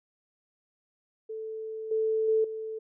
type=tone with level steps; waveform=sine; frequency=440 Hz; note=A4; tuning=in tune; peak=-34 / -24 / -21 / -33 dBFS; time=1.29-2.79 s; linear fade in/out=10 ms; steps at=1.91 / 2.28 / 2.44 s; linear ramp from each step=5 ms; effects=none